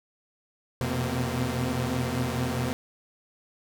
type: tone cluster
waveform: sawtooth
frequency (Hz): 85.3 / 122.7 / 127.7 / 231.6 / 259.4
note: F2 / B2 / C3 / A#3 / C4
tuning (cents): -40 / -11 / -42 / -11 / -15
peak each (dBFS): -31 / -30 / -26 / -29 / -31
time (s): 0.81-2.73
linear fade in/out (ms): 0
effects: none